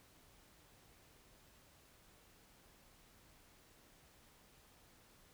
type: silence
effects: pink hiss -66 dBFS RMS until 5.33 s